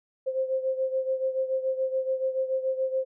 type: beating tone pair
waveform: sine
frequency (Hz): 523.3 / 530.3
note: C5 / C5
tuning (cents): 0 / +23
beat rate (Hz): 7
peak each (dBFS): -26 / -31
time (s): 0.26-3.05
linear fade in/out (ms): 20
effects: none